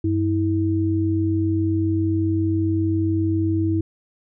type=tone pair together; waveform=sine; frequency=96.2 / 323.6 Hz; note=G2 / E4; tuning=-32 / -32 cents; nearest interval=octave + major sixth; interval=2100 cents; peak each=-21 / -20 dBFS; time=0.04-3.81 s; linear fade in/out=5 ms; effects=none